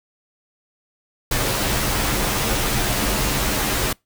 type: noise with comb filter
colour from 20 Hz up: pink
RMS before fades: -21 dBFS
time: 1.31-3.93 s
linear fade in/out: 5 ms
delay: 12 ms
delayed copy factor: -0.65
effects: noise-tail reverb RT60 0.2 s tail -26 dB re dry